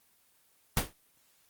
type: noise with exponential decay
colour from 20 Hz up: pink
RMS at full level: -22 dBFS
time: 0.77-0.93 s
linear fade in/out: 1 ms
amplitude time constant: 33 ms
effects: white hiss -67 dBFS RMS until 1.49 s + Opus 24 kbps